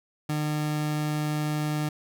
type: tone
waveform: 30% pulse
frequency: 151 Hz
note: D3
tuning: 48 cents sharp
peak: -23 dBFS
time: 0.29-1.89 s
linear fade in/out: 5 ms
effects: none